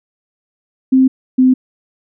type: tone pair in turn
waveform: sine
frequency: 261.6 / 257.1 Hz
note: C4 / C4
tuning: 0 / -30 cents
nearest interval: unison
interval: 30 cents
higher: first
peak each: -6 dBFS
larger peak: neither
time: 0.92-1.08 / 1.38-1.54 s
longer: neither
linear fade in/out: 10 ms
effects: none